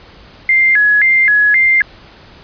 sine tone with vibrato, 1879 Hz, A#6, 13 cents sharp, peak -7 dBFS, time 0.49-1.82 s, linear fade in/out 2 ms, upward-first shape square, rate 1.9 Hz, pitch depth 190 cents each way, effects pink hiss -40 dBFS RMS until 2.43 s + resampled to 11025 Hz

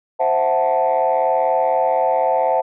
sine chord, F# half-diminished seventh, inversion second, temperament equal, 523.3 / 659.3 / 740 / 880 Hz, C5 / E5 / F#5 / A5, 0 / 0 / 0 / 0 cents, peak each -19 dBFS, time 0.19-2.62 s, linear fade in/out 20 ms, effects tanh soft clip ceiling -8 dBFS

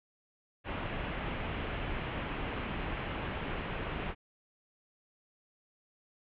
pink low-pass noise, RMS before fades -37 dBFS, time 0.64-4.15 s, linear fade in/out 50 ms, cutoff 3100 Hz, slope 48 dB/octave, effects none

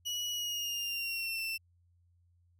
30% pulse tone with pitch glide, 2921 to 2679 Hz, F#7 to E7, -23 to +27 cents, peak -31 dBFS, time 0.05-1.58 s, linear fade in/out 20 ms, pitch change -150 cents, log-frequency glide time 0.32-1.42 s, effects added 87 Hz sine -65 dBFS peak until 2.59 s

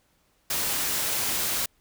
white noise, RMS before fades -27 dBFS, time 0.5-1.66 s, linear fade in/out 5 ms, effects pink hiss -67 dBFS RMS until 1.8 s

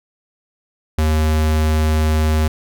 square tone, 77.78 Hz, D#2, in tune, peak -14 dBFS, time 0.98-2.48 s, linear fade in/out 5 ms, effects none

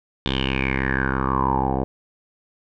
10% pulse tone with low-pass filter sweep, 66.2 Hz, C2, 21 cents sharp, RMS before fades -22 dBFS, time 0.26-1.84 s, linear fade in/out 0 ms, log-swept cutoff 3500 to 660 Hz, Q 8.4, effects none

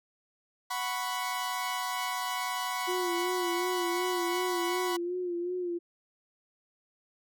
sawtooth chord, F# suspended fourth, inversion none, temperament equal, 740 / 987.8 / 1108.7 Hz, F#5 / B5 / C#6, 0 / 0 / 0 cents, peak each -33 / -30 / -33 dBFS, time 0.7-4.97 s, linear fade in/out 10 ms
sine tone with vibrato, 354.2 Hz, F4, 24 cents sharp, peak -30 dBFS, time 2.87-5.79 s, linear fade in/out 20 ms, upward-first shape sine, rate 2.7 Hz, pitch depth 50 cents each way
effects none

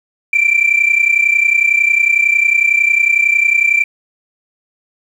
sine tone pair together, 2335 / 2366 Hz, D7 / D7, -11 / +12 cents, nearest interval unison, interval 23 cents, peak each -11 dBFS, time 0.33-3.84 s, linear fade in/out 5 ms, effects tanh soft clip ceiling -4 dBFS + 7-bit

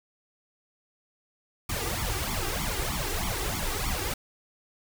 pink noise with flanger, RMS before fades -30 dBFS, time 1.69-4.14 s, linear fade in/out 5 ms, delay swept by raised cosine 0.88 to 2.58 ms, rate 3.2 Hz, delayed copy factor +1, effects none

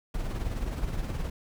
brown noise with tremolo, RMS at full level -29 dBFS, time 0.14-1.3 s, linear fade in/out 5 ms, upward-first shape triangle, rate 19 Hz, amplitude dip 55%, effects none

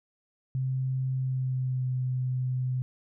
sine tone with pitch glide, 130.81 to 127.75 Hz, C3 to C3, 0 to -41 cents, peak -26 dBFS, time 0.55-2.82 s, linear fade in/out 0 ms, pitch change -41 cents, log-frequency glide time 1.15-1.91 s, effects none

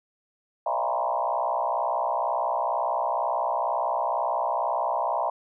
sine tone with frequency modulation, 810 Hz, G#5, 43 cents flat, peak -23 dBFS, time 0.66-5.3 s, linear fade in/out 5 ms, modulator 62.1 Hz, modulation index 3.5, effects none

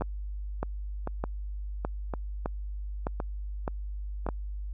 two click trains, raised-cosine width 1 ms, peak -16 / -18 dBFS, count 8 / 5, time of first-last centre 0.02-4.288 / 0.01-4.265 s, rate 1.64 / 0.94 Hz, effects added 50 Hz sine -33 dBFS peak until 4.73 s

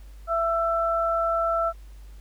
sine tone pair together, 667.4 / 1333 Hz, E5 / E6, +21 / +19 cents, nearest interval octave, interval 1198 cents, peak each -24 dBFS, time 0.27-1.73 s, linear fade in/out 50 ms, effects added 50 Hz sine -41 dBFS peak until 2.2 s + pink hiss -59 dBFS RMS until 2.2 s

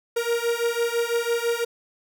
45% pulse beating tone pair, 466.2 / 472.2 Hz, A#4 / A#4, 0 / +22 cents, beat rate 6 Hz, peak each -25 dBFS, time 0.16-1.65 s, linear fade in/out 10 ms, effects none

